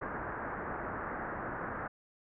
white low-pass noise, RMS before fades -39 dBFS, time 0.01-1.88 s, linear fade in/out 10 ms, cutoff 1700 Hz, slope 48 dB/octave, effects none

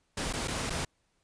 pink noise with dropouts, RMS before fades -33 dBFS, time 0.17-0.85 s, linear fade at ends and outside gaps 5 ms, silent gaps 0.328-0.335 / 0.476-0.48 / 0.698-0.703 s, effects pink hiss -74 dBFS RMS until 1.23 s + resampled to 22050 Hz

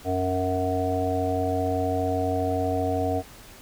harmonic tone, 92.5 Hz, F#2, in tune, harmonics 1 / 3 / 5 / 7 / 8, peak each -29 / -29 / -29 / -29 / -29 dBFS, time 0.04-3.23 s, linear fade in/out 50 ms, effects pink hiss -47 dBFS RMS until 3.61 s

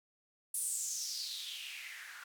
blue noise with band-pass filter sweep, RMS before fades -41 dBFS, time 0.54-2.24 s, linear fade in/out 5 ms, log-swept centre 10000 to 1400 Hz, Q 5.1, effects none

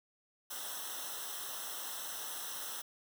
white noise with comb filter, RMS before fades -42 dBFS, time 0.5-2.82 s, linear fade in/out 10 ms, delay 0.43 ms, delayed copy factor -0.95, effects none

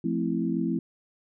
sine chord, F major seventh, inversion none, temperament equal, 174.61 / 220 / 261.6 / 329.6 Hz, F3 / A3 / C4 / E4, 0 / 0 / 0 / 0 cents, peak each -30 dBFS, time 0.04-0.79 s, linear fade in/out 5 ms, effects none

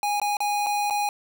square tone with dropouts, 824 Hz, G#5, 14 cents flat, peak -23 dBFS, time 0.03-1.09 s, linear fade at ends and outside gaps 1 ms, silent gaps 0.199-0.216 / 0.369-0.404 / 0.663-0.667 / 0.9-0.907 s, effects none

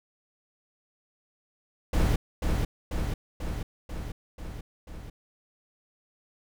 brown noise with echo, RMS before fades -23 dBFS, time 1.93-2.16 s, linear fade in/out 5 ms, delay 490 ms, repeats 6, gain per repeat -3 dB, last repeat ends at 5.1 s, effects none

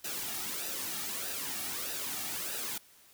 white noise with flanger, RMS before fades -37 dBFS, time 0.04-2.78 s, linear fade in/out 5 ms, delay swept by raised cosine 0.91 to 2.01 ms, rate 1.6 Hz, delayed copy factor -0.6, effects white hiss -60 dBFS RMS until 3.13 s

